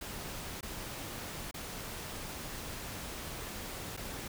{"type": "noise with dropouts", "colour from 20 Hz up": "pink", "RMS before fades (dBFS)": -42, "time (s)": [0.01, 4.28], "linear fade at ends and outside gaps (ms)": 5, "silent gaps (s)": [[0.609, 0.628], [1.512, 1.541], [3.967, 3.973]], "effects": []}